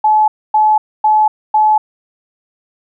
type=tone bursts; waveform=sine; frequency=858 Hz; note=A5; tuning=44 cents flat; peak=-7 dBFS; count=4; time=0.04-1.78 s; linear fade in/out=5 ms; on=240 ms; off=260 ms; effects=none